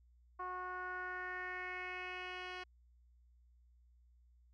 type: tone with low-pass filter sweep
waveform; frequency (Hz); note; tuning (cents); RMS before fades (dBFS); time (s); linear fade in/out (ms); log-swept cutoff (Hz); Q
10% pulse; 364.9; F#4; -24; -44; 0.39-2.64; 10; 1100 to 3500; 3.6
effects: added 60 Hz sine -64 dBFS peak until 4.53 s